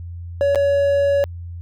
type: tone with dropouts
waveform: triangle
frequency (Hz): 563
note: C#5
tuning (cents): +27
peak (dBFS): -12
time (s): 0.41-1.24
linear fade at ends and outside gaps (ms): 0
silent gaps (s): 0.548-0.557
effects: added 86 Hz sine -29 dBFS peak until 1.61 s